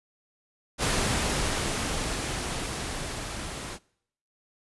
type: noise with level ramp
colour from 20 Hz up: pink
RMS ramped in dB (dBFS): -25 to -37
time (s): 0.78-3.79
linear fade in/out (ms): 50
effects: noise-tail reverb RT60 0.7 s tail -24 dB re dry + resampled to 24000 Hz